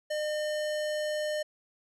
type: tone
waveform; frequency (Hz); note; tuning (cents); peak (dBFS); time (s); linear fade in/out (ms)
square; 606; D#5; -46; -30; 0.1-1.43; 10
effects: low-pass 9000 Hz 12 dB/octave